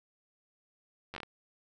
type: slowing click train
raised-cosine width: 0.3 ms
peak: -25 dBFS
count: 6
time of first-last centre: 1.14-1.232 s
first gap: 10 ms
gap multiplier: 1.31
effects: none